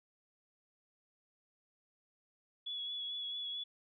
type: tone with vibrato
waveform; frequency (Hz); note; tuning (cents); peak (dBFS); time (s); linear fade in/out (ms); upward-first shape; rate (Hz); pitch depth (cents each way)
sine; 3388; G#7; +34; -38; 2.66-3.64; 10; sine; 4.5; 21
effects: none